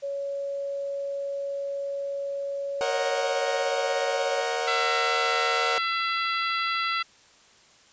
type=tone; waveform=sine; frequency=559 Hz; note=C#5; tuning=14 cents sharp; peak=-28 dBFS; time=0.02-4.44 s; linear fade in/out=20 ms
type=chord; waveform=sawtooth; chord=D# minor seventh; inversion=second; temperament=equal with one note detuned; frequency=466.2 / 542.3 / 622.3 / 740 Hz; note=A#4 / C#5 / D#5 / F#5; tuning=0 / -38 / 0 / 0 cents; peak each=-26 / -29 / -31 / -26 dBFS; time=2.81-5.78 s; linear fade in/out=0 ms
type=harmonic tone; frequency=672 Hz; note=E5; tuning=33 cents sharp; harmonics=2 / 3 / 4 / 5 / 6 / 7; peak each=-27 / -31 / -33 / -35 / -37 / -38 dBFS; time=4.67-7.03 s; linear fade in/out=10 ms
effects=white hiss -56 dBFS RMS until 7.92 s + resampled to 16000 Hz